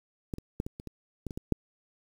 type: clicks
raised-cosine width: 3 ms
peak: -20 / -27 / -17 / -23 / -28 / -27 / -22 / -26 / -22 / -11 dBFS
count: 10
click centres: 0.338 / 0.384 / 0.601 / 0.665 / 0.799 / 0.873 / 1.267 / 1.308 / 1.375 / 1.523 s
effects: 8-bit